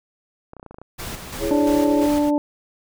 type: clicks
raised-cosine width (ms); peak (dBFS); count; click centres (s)
1; -25; 9; 0.534 / 0.567 / 0.597 / 0.629 / 0.663 / 0.71 / 0.744 / 0.785 / 0.816
type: noise with tremolo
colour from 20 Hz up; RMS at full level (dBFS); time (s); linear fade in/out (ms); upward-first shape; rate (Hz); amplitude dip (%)
pink; -31; 0.98-2.31; 20; square; 2.9; 45
type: chord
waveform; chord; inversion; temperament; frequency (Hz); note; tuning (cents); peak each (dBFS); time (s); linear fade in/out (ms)
sine; C# minor; first; equal; 329.6 / 415.3 / 554.4; E4 / G#4 / C#5; 0 / 0 / 0; -25; 1.39-2.09; 50
type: harmonic tone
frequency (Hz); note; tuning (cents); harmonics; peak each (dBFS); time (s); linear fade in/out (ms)
293.7; D4; 0; 1 / 2 / 3; -17 / -23 / -27; 1.51-2.38; 0
effects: none